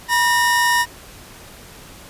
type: tone pair together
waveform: 45% pulse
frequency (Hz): 967.4 / 1832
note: B5 / A#6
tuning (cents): -36 / -31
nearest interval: major seventh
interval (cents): 1105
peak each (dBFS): -17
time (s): 0.08-0.86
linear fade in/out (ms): 50
effects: pink hiss -41 dBFS RMS until 2.09 s + resampled to 32000 Hz